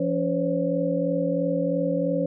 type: tone cluster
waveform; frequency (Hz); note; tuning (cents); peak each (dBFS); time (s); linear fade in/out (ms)
sine; 171.8 / 282.6 / 512 / 555; F3 / C#4 / C5 / C#5; -28 / +34 / -38 / +2; -27; 0-2.26; 5
effects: none